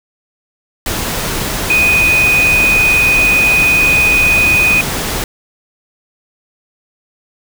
sine tone in noise, 2489 Hz, D#7, in tune, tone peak -8 dBFS, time 1.7-4.81 s, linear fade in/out 2 ms, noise pink, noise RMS -18 dBFS, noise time 0.86-5.24 s, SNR +7 dB, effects none

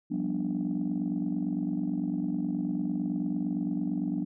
sine chord, G dominant seventh, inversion third, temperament just, 176.4 / 196 / 245 / 294 Hz, F3 / G3 / B3 / D4, +18 / 0 / -14 / +2 cents, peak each -33 / -33 / -32 / -31 dBFS, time 0.1-4.25 s, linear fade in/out 20 ms, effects tanh soft clip ceiling -21 dBFS

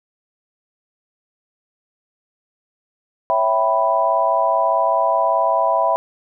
sine chord, C# half-diminished seventh, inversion none, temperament equal with one note detuned, 554.4 / 659.3 / 777.7 / 987.8 Hz, C#5 / E5 / G5 / B5, 0 / 0 / -14 / 0 cents, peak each -24 / -18 / -22 / -18 dBFS, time 3.3-5.96 s, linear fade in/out 0 ms, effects none

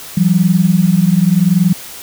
sine tone pair together, 169.1 / 189.81 Hz, E3 / F#3, +44 / +44 cents, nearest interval major second, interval 200 cents, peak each -11 dBFS, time 0.17-1.73 s, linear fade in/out 5 ms, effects white hiss -31 dBFS RMS until 2.02 s

